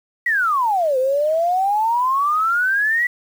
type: exponential two-way sweep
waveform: sine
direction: down then up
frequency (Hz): 1975.5 to 506 to 1975.5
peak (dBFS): -15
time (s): 0.26-3.07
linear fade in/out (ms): 5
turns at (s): 0.98
effects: 7-bit